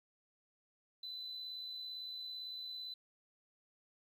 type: tone with amplitude modulation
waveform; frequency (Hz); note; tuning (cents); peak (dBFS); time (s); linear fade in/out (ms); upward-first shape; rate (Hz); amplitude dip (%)
sine; 4009; B7; +25; -40; 1.03-2.94; 5; sine; 57.8; 35
effects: tanh soft clip ceiling -39 dBFS + 12-bit